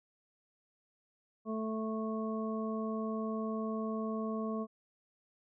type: harmonic tone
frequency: 220 Hz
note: A3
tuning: in tune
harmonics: 1 / 2 / 3 / 5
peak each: -35 / -40 / -43 / -43 dBFS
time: 1.45-4.67 s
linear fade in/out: 50 ms
effects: none